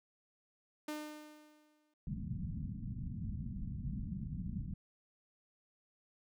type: tone with exponential decay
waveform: sawtooth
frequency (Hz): 302.4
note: D#4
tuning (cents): -49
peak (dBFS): -34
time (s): 0.88-1.94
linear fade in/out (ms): 5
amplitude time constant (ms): 230
type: low-pass noise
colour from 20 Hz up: white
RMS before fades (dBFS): -41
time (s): 2.07-4.74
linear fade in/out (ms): 2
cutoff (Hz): 220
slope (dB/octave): 48
effects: none